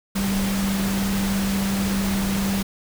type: tone in noise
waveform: sine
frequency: 196 Hz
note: G3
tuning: in tune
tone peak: -21 dBFS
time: 0.15-2.63 s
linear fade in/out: 10 ms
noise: pink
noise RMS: -28 dBFS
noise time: 0.15-2.63 s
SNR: +4 dB
effects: none